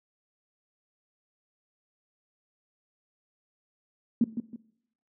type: tone with echo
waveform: sine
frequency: 233.1 Hz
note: A#3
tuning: in tune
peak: -17 dBFS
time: 4.21-4.24 s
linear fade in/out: 2 ms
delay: 160 ms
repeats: 2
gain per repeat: -9 dB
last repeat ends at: 4.56 s
effects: noise-tail reverb RT60 0.7 s tail -18 dB re dry + high-pass 150 Hz 12 dB/octave